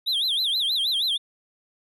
triangle tone with vibrato, 3594 Hz, A7, 36 cents sharp, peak -20 dBFS, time 0.06-1.18 s, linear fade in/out 20 ms, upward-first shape sine, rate 6.3 Hz, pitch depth 230 cents each way, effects none

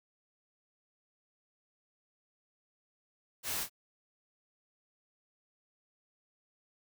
white noise with echo, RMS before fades -36 dBFS, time 3.43-3.67 s, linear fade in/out 50 ms, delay 27 ms, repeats 1, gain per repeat -8 dB, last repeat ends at 3.697 s, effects none

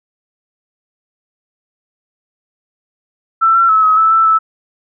sine tone with pitch steps, 1333 / 1355 / 1298 / 1275 / 1312 / 1326 / 1311 Hz, E6 / E6 / E6 / D#6 / E6 / E6 / E6, +19 / +47 / -27 / +42 / -9 / +10 / -10 cents, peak -7 dBFS, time 3.41-4.39 s, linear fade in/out 20 ms, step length 140 ms, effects none

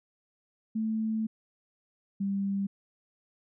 sine tone pair in turn, 220 / 197.53 Hz, A3 / G3, 0 / +13 cents, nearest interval major second, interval 187 cents, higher first, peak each -27 dBFS, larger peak neither, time 0.75-1.27 / 2.2-2.67 s, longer first, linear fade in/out 10 ms, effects none

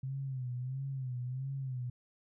sine tone with vibrato, 130 Hz, C3, 11 cents flat, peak -35 dBFS, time 0.03-1.9 s, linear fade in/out 5 ms, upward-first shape sine, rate 1.5 Hz, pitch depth 91 cents each way, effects none

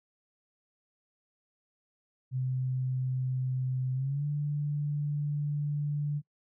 sine tone with pitch glide, 129.1 to 146.59 Hz, C3 to D3, -23 to -3 cents, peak -28 dBFS, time 2.31-6.22 s, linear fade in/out 50 ms, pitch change +220 cents, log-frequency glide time 3.94-4.25 s, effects noise-tail reverb RT60 0.1 s tail -24 dB re dry

